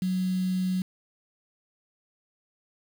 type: tone with quantisation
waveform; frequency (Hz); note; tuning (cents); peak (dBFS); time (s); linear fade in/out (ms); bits
sine; 184.9; F#3; -1; -24; 0.02-0.82; 2; 7
effects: none